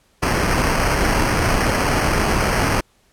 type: noise with sample-and-hold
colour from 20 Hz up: pink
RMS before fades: -18 dBFS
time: 0.22-2.81 s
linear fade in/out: 10 ms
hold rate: 3675 Hz
effects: pink hiss -59 dBFS RMS until 3.12 s + low-pass 12000 Hz 12 dB/octave